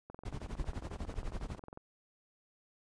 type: click train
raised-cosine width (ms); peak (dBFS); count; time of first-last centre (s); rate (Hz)
1; -33; 38; 0.1-1.774; 22.1
type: noise with tremolo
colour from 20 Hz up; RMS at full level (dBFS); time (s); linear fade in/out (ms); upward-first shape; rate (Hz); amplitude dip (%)
brown; -37; 0.25-1.59; 5; triangle; 12; 95
effects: resampled to 22050 Hz